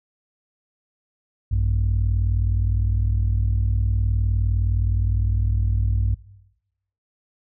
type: tone pair together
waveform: sine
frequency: 57.92 / 97.5 Hz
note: A#1 / G2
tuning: -10 / -9 cents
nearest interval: major sixth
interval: 901 cents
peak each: -19 dBFS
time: 1.51-6.15 s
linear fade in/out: 10 ms
effects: noise-tail reverb RT60 0.9 s tail -20 dB re dry + tanh soft clip ceiling -13 dBFS